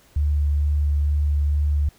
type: tone with vibrato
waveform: sine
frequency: 73.2 Hz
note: D2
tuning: 5 cents flat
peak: -17 dBFS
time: 0.16-1.89 s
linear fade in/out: 5 ms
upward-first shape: sine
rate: 2.2 Hz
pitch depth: 11 cents each way
effects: pink hiss -55 dBFS RMS until 1.98 s